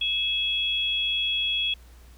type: tone pair together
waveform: sine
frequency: 2600 / 3334 Hz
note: E7 / G#7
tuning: -24 / +6 cents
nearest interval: major third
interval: 430 cents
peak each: -29 / -24 dBFS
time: 0.01-1.74 s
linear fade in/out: 5 ms
effects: added 60 Hz sine -47 dBFS peak until 2.17 s + pink hiss -57 dBFS RMS until 2.17 s